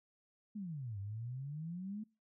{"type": "exponential two-way sweep", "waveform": "sine", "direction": "down then up", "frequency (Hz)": [220, 96.6, 220], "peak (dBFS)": -40, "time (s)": [0.55, 2.04], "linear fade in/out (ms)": 10, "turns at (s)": 0.99, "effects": ["noise-tail reverb RT60 0.3 s tail -24 dB re dry"]}